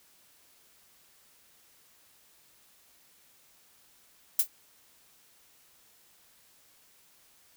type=noise with exponential decay; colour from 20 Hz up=violet; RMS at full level=-17 dBFS; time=4.39-4.48 s; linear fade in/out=5 ms; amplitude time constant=19 ms; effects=white hiss -62 dBFS RMS until 7.56 s